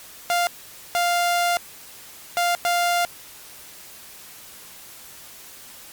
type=tone bursts at uneven times; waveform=sawtooth; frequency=698.5 Hz; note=F5; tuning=in tune; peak=-15 dBFS; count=4; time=0.3-0.47 / 0.95-1.57 / 2.37-2.55 / 2.65-3.05 s; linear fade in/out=0 ms; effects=white hiss -43 dBFS RMS until 5.92 s + Opus 48 kbps